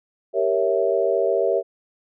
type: chord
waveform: sine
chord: G diminished seventh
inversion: none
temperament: equal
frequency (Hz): 392 / 466.2 / 554.4 / 659.3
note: G4 / Bb4 / Db5 / Fb5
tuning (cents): 0 / 0 / 0 / 0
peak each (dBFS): -23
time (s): 0.33-1.63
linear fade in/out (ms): 50
effects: none